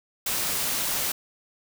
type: noise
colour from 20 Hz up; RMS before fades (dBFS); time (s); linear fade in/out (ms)
white; -27; 0.26-1.12; 5
effects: none